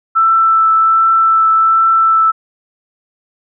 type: tone with vibrato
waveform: sine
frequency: 1326 Hz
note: E6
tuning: 10 cents sharp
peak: -7 dBFS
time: 0.15-2.32 s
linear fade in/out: 20 ms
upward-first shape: triangle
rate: 1.3 Hz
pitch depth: 12 cents each way
effects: none